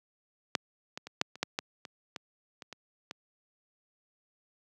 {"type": "clicks", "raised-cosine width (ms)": 0.2, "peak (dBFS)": [-8, -20, -25, -7, -29, -11, -13, -25, -20, -26, -25, -21], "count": 12, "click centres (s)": [0.552, 0.975, 1.07, 1.214, 1.356, 1.43, 1.589, 1.852, 2.162, 2.622, 2.727, 3.111], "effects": ["high-pass 150 Hz 12 dB/octave"]}